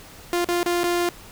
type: tone with dropouts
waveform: sawtooth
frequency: 349.2 Hz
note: F4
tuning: in tune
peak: -16 dBFS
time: 0.33-1.09 s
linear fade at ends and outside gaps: 0 ms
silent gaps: 0.445-0.488 / 0.63-0.661 / 0.834-0.841 s
effects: pink hiss -44 dBFS RMS until 1.31 s